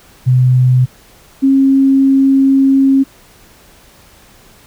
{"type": "tone pair in turn", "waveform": "sine", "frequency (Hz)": [127, 270.4], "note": ["B2", "C#4"], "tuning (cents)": [49, -43], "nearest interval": "octave + minor second", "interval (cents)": 1308, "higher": "second", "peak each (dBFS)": -6, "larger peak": "neither", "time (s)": [[0.26, 0.86], [1.42, 3.04]], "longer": "second", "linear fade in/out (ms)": 20, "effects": ["pink hiss -44 dBFS RMS until 4.66 s"]}